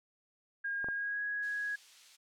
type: tone with pitch glide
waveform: sine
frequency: 1622 to 1662.8 Hz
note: G#6 to G#6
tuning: -41 to +2 cents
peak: -33 dBFS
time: 0.64-1.76 s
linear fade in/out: 10 ms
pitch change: +43 cents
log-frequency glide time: 0.9-1.22 s
type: clicks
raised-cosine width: 1 ms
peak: -29 dBFS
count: 2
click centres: 0.844 / 0.886 s
type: noise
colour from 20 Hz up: violet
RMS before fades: -42 dBFS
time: 1.42-2.17 s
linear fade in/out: 20 ms
effects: low-pass 4000 Hz 12 dB/octave